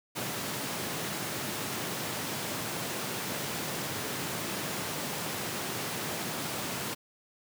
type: high-pass noise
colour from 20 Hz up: pink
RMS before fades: -35 dBFS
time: 0.15-6.95 s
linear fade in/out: 20 ms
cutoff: 120 Hz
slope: 24 dB/octave
effects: none

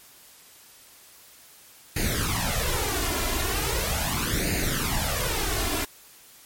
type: noise with flanger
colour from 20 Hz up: pink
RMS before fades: -26 dBFS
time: 1.96-5.85 s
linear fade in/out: 5 ms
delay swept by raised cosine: 0.44 to 2.94 ms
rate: 0.39 Hz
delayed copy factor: +0.75
effects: white hiss -51 dBFS RMS until 6.45 s + MP3 64 kbps

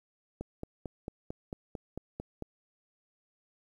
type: click train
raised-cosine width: 2 ms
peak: -24 dBFS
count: 10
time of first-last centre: 0.41-2.423 s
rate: 4.47 Hz
effects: 10-bit

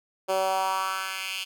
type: tone with high-pass filter sweep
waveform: 10% pulse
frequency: 190 Hz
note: F#3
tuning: 46 cents sharp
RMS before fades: -28 dBFS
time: 0.28-1.45 s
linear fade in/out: 20 ms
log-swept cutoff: 480 to 3000 Hz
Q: 2.7
effects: none

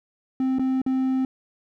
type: tone with dropouts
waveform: triangle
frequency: 261.6 Hz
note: C4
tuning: in tune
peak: -18 dBFS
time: 0.4-1.25 s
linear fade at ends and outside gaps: 2 ms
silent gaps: 0.586-0.594 / 0.817-0.863 s
effects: none

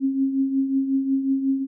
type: tone with tremolo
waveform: sine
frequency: 270 Hz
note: C#4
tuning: 45 cents flat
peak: -16 dBFS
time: 0-1.67 s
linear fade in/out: 50 ms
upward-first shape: triangle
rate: 5.5 Hz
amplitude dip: 65%
effects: none

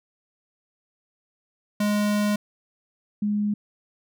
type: tone pair in turn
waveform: square / sine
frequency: 207.7 / 207.7 Hz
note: G#3 / G#3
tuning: 0 / 0 cents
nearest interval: unison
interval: 0 cents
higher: neither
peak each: -21 dBFS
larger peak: neither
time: 1.8-2.36 / 3.22-3.54 s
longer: first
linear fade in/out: 5 ms
effects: none

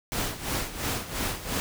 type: noise with tremolo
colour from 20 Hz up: pink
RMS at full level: -28 dBFS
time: 0.12-1.6 s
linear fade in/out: 0 ms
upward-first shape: sine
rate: 2.9 Hz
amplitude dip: 75%
effects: none

